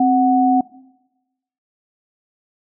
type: tone pair together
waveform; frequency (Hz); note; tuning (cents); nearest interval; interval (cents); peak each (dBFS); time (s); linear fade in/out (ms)
sine; 261.9 / 740; C4 / F#5; +2 / 0; octave + tritone; 1798; -14; 0-0.61; 5
effects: noise-tail reverb RT60 1.0 s tail -21 dB re dry